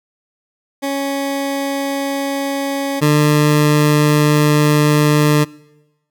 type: tone pair in turn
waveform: 20% pulse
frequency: 277.2 / 149.41 Hz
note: C#4 / D3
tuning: 0 / +30 cents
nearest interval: major seventh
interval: 1070 cents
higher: first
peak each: -13 / -5 dBFS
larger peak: second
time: 0.82-3.01 / 3.01-5.45 s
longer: second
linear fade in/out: 20 ms
effects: noise-tail reverb RT60 1.0 s tail -24 dB re dry